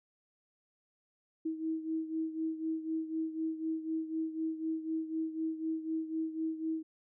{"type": "beating tone pair", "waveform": "sine", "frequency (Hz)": [319.3, 323.3], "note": ["D#4", "E4"], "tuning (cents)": [45, -34], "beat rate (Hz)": 4, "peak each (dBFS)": [-34, -39], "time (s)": [1.45, 6.83], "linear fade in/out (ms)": 10, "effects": []}